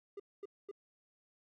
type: tone bursts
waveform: triangle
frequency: 402.4 Hz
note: G4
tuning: 45 cents sharp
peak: -40 dBFS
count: 3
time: 0.17-0.714 s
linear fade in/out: 5 ms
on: 28 ms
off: 230 ms
effects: none